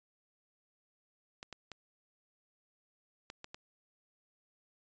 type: clicks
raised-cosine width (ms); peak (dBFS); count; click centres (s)
0.2; -27; 6; 1.429 / 1.527 / 1.717 / 3.301 / 3.444 / 3.545
effects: resampled to 16000 Hz